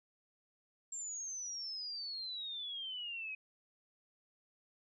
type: exponential sweep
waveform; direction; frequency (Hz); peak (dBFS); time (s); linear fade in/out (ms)
sine; down; 7459 to 2512; -40; 0.92-3.35; 5
effects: none